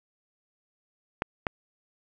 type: clicks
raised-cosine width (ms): 0.5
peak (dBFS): -11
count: 2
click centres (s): 1.221 / 1.468
effects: none